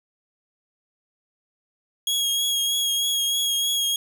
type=tone with vibrato; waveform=sawtooth; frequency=3298 Hz; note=G#7; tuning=13 cents flat; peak=-18 dBFS; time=2.07-3.96 s; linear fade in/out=2 ms; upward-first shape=triangle; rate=3.2 Hz; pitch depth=26 cents each way; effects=none